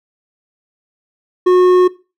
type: tone with hard clipping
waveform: triangle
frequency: 363.8 Hz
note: F#4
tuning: 29 cents flat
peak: -8 dBFS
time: 1.46-1.88 s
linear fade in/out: 10 ms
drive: 10 dB
effects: noise-tail reverb RT60 0.3 s tail -19 dB re dry